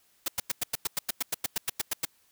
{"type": "noise bursts", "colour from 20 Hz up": "white", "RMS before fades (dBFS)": -28, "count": 16, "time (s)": [0.26, 2.052], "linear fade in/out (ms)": 5, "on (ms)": 22, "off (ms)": 96, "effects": ["white hiss -66 dBFS RMS until 2.31 s"]}